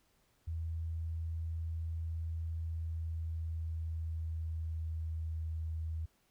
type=tone with pitch glide; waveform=sine; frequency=81.7 to 80.25 Hz; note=E2 to E2; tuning=-15 to -46 cents; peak=-35 dBFS; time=0.47-6.06 s; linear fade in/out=10 ms; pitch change=-31 cents; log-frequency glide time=2.47-5.42 s; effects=pink hiss -73 dBFS RMS until 6.3 s